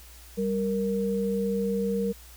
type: tone pair together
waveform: sine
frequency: 196 / 466.2 Hz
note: G3 / A#4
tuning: 0 / 0 cents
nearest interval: octave + minor third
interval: 1500 cents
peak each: -27 dBFS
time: 0.37-2.13 s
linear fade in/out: 20 ms
effects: added 60 Hz sine -48 dBFS peak until 2.36 s + white hiss -51 dBFS RMS until 2.36 s

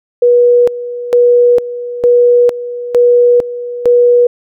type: tone with tremolo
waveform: sine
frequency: 484.8 Hz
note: B4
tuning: 32 cents flat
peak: -4 dBFS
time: 0.22-4.27 s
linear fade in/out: 5 ms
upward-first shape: square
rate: 1.1 Hz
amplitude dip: 80%
effects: none

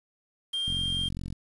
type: tone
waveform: triangle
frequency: 3193 Hz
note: G7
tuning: 31 cents sharp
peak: -26 dBFS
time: 0.53-1.09 s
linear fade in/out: 10 ms
type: click train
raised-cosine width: 5 ms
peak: -24 dBFS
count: 30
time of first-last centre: 0.68-1.326 s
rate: 44.9 Hz
effects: resampled to 24000 Hz + 8-bit

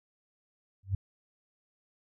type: tone with exponential growth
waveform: sine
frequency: 96.6 Hz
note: G2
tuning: 25 cents flat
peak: -23 dBFS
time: 0.83-0.95 s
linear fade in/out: 5 ms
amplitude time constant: 25 ms
effects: none

